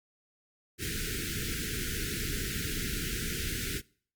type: band-stop noise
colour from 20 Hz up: pink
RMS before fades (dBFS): -34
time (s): 0.78-3.82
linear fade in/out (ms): 50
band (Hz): 460 to 1400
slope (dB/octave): 96
effects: noise-tail reverb RT60 0.5 s tail -24 dB re dry + Opus 48 kbps